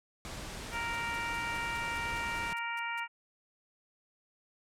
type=noise; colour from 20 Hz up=pink; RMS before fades=-42 dBFS; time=0.25-2.53 s; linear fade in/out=0 ms
type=harmonic tone; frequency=466.2 Hz; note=A#4; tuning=in tune; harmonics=2 / 3 / 4 / 5 / 6; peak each=-38 / -40 / -41 / -39 / -45 dBFS; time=0.71-3.08 s; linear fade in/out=50 ms
type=noise bursts; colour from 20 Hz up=violet; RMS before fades=-45 dBFS; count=12; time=0.73-2.998 s; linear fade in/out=2 ms; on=24 ms; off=180 ms
effects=low-pass 9000 Hz 12 dB/octave